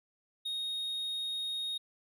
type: tone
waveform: triangle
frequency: 3729 Hz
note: A#7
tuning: in tune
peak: -32 dBFS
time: 0.45-1.78 s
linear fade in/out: 10 ms
effects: none